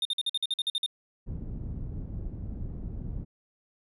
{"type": "tone bursts", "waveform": "triangle", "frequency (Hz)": 3648, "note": "A#7", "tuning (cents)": -38, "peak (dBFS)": -24, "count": 11, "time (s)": [0.02, 0.862], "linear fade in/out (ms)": 2, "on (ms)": 32, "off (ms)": 49}
{"type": "low-pass noise", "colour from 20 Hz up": "pink", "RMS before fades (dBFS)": -36, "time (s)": [1.26, 3.25], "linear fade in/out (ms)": 20, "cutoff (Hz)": 190, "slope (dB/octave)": 12}
{"effects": ["resampled to 32000 Hz"]}